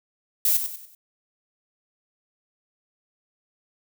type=noise with echo; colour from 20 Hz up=violet; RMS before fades=-20 dBFS; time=0.45-0.57 s; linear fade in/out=2 ms; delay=95 ms; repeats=4; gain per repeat=-8 dB; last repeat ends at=0.95 s; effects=none